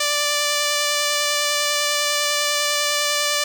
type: tone with vibrato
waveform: 5% pulse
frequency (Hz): 587.3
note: D5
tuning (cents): 0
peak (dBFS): -7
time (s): 0-3.44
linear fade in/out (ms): 5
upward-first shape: sine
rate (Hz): 10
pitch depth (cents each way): 10
effects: none